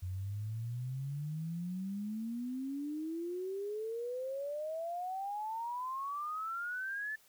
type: exponential sweep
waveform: sine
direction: up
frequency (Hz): 89.3 to 1760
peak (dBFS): -36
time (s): 0.02-7.16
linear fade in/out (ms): 10
effects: white hiss -65 dBFS RMS until 7.28 s